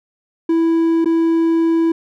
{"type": "tone with dropouts", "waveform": "triangle", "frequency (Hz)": 329.6, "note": "E4", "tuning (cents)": 0, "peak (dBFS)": -10, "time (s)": [0.49, 1.92], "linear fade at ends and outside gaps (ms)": 5, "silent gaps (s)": [1.046, 1.057], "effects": []}